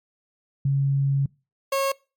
sine / 30% pulse tone pair in turn, 138.3 / 545.6 Hz, C#3 / C#5, -4 / -28 cents, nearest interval 2 octaves, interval 2376 cents, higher second, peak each -18 dBFS, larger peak neither, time 0.65-1.26 / 1.72-1.92 s, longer first, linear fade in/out 5 ms, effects noise-tail reverb RT60 0.3 s tail -24 dB re dry + MP3 96 kbps

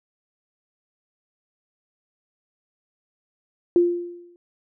sine tone with exponential decay, 348.5 Hz, F4, 4 cents flat, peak -11 dBFS, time 3.76-4.36 s, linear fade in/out 1 ms, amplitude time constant 130 ms, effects none

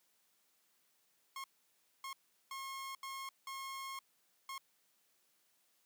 sawtooth tone bursts at uneven times, 1079 Hz, C#6, 47 cents flat, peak -39 dBFS, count 6, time 1.36-1.44 / 2.04-2.13 / 2.51-2.95 / 3.03-3.29 / 3.47-3.99 / 4.49-4.58 s, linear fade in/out 2 ms, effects white hiss -75 dBFS RMS until 5.85 s + high-pass 150 Hz 12 dB/octave

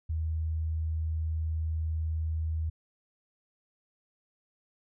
sine tone, 79.7 Hz, D#2, 42 cents sharp, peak -28 dBFS, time 0.09-2.7 s, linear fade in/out 10 ms, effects none

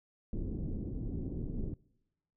pink low-pass noise, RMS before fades -37 dBFS, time 0.33-1.74 s, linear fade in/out 2 ms, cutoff 350 Hz, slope 24 dB/octave, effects noise-tail reverb RT60 1.0 s tail -25 dB re dry

